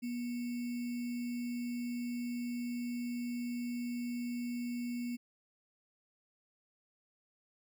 sine tone with sample-and-hold, 241.3 Hz, B3, 40 cents flat, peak -35 dBFS, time 0.02-5.17 s, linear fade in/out 20 ms, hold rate 2450 Hz, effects none

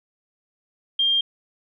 sine tone, 3200 Hz, G7, 35 cents sharp, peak -17 dBFS, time 0.99-1.21 s, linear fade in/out 5 ms, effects none

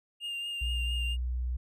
triangle tone with vibrato, 2810 Hz, F7, 10 cents sharp, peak -32 dBFS, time 0.2-1.17 s, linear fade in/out 50 ms, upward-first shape triangle, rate 4.4 Hz, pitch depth 23 cents each way
sine tone, 61.74 Hz, B1, in tune, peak -29 dBFS, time 0.61-1.57 s, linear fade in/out 10 ms
effects none

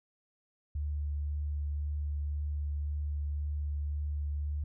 sine tone with vibrato, 73.42 Hz, D2, in tune, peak -31 dBFS, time 0.75-4.64 s, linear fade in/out 5 ms, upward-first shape triangle, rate 1.9 Hz, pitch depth 13 cents each way, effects none

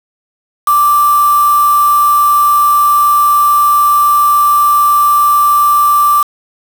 sine tone with quantisation, 1174.7 Hz, D6, in tune, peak -6 dBFS, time 0.67-6.23 s, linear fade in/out 5 ms, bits 3, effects none

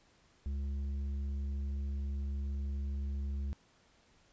sine tone with tanh clipping, 69.6 Hz, C#2, 8 cents sharp, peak -35 dBFS, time 0.46-3.53 s, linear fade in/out 0 ms, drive 7 dB, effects pink hiss -67 dBFS RMS until 4.32 s + resampled to 16000 Hz

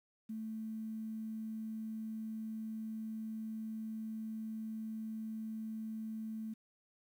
sine tone, 220 Hz, A3, in tune, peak -39 dBFS, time 0.29-6.54 s, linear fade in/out 10 ms, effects 11-bit

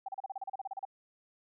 sine tone bursts, 777 Hz, G5, 16 cents flat, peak -35 dBFS, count 14, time 0.06-0.852 s, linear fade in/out 5 ms, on 25 ms, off 34 ms, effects none

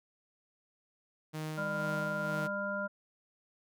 sawtooth tone with tremolo, 155.56 Hz, D#3, in tune, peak -32 dBFS, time 1.33-2.48 s, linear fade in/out 20 ms, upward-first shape sine, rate 2.1 Hz, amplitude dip 45%
harmonic tone, 200 Hz, G3, 35 cents sharp, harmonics 1 / 3 / 5 / 7, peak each -40 / -37 / -44 / -36 dBFS, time 1.57-2.88 s, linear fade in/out 20 ms
effects none

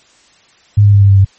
sine tone with pitch steps, 103.2 / 101.96 / 100.73 / 99.51 / 98.31 / 97.13 Hz, G#2 / G#2 / G2 / G2 / G2 / G2, -10 / -31 / +48 / +26 / +5 / -15 cents, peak -3 dBFS, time 0.77-1.25 s, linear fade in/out 10 ms, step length 80 ms, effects white hiss -48 dBFS RMS until 1.38 s + MP3 32 kbps

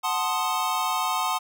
square chord, F# diminished seventh, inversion none, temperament equal, 740 / 880 / 1046.5 / 1244.5 Hz, F#5 / A5 / C6 / Eb6, 0 / 0 / 0 / 0 cents, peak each -31 / -30 / -29 / -30 dBFS, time 0.03-1.39 s, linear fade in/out 20 ms, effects none

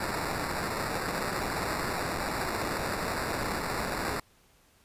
white noise with sample-and-hold, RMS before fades -32 dBFS, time 0-4.2 s, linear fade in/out 5 ms, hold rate 3150 Hz, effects pink hiss -63 dBFS RMS until 4.84 s + resampled to 32000 Hz

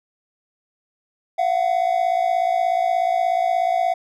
triangle tone pair together, 683.3 / 740 Hz, F5 / F#5, -38 / 0 cents, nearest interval minor second, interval 138 cents, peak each -18 dBFS, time 1.38-3.94 s, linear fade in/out 10 ms, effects none

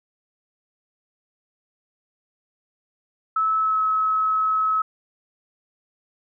sine tone with pitch glide, 1302 to 1287.8 Hz, E6 to E6, -22 to -41 cents, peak -18 dBFS, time 3.36-4.82 s, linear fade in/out 5 ms, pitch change -19 cents, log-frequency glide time 3.58-3.8 s, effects none

